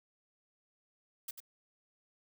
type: noise with echo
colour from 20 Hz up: blue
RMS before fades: -41 dBFS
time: 1.28-1.31 s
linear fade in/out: 5 ms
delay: 93 ms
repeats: 1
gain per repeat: -7 dB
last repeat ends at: 1.403 s
effects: none